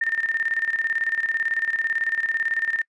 sine tone with tremolo, 1812 Hz, A#6, 50 cents flat, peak -19 dBFS, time 0.01-2.82 s, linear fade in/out 5 ms, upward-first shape square, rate 18 Hz, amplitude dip 70%, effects noise-tail reverb RT60 0.1 s tail -26 dB re dry + resampled to 22050 Hz

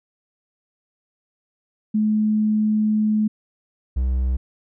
sine / triangle tone pair in turn, 214.2 / 63.82 Hz, A3 / C2, -46 / -43 cents, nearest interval octave + major sixth, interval 2097 cents, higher first, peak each -16 / -16 dBFS, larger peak neither, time 1.94-3.28 / 3.96-4.37 s, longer first, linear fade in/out 10 ms, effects none

